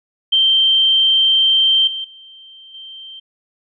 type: tone with level steps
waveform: sine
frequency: 3136 Hz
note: G7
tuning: in tune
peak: -10 / -22 / -38 / -32 dBFS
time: 0.32-3.2 s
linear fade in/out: 10 ms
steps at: 1.87 / 2.04 / 2.74 s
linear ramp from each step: 5 ms
effects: none